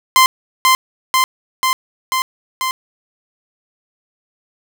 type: tone with echo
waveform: sawtooth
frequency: 1040 Hz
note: C6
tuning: 11 cents flat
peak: -3 dBFS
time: 0.16-0.26 s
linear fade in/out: 0 ms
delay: 490 ms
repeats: 5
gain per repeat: -2 dB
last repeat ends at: 2.71 s
effects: none